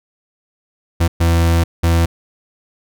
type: tone bursts at uneven times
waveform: 40% pulse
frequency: 83.8 Hz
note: E2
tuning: 29 cents sharp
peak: -10 dBFS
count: 3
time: 1-1.08 / 1.2-1.64 / 1.83-2.06 s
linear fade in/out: 10 ms
effects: none